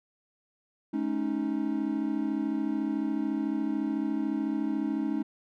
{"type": "chord", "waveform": "triangle", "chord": "Ab suspended fourth", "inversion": "none", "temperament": "equal with one note detuned", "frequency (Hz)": [213.1, 277.2, 311.1], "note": ["Ab3", "Db4", "Eb4"], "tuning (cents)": [45, 0, 0], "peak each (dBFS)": [-31, -29, -29], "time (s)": [0.93, 5.23], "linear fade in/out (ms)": 10, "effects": []}